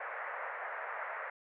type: band-pass noise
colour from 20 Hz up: white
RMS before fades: -41 dBFS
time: 0-1.3 s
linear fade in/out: 5 ms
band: 500 to 2000 Hz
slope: 48 dB/octave
effects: none